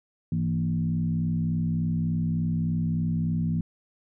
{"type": "tone with frequency modulation", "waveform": "sine", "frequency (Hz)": 164.81, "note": "E3", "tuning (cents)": 0, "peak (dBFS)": -23, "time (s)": [0.32, 3.61], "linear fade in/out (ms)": 2, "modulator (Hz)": 63.4, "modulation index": 0.95, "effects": []}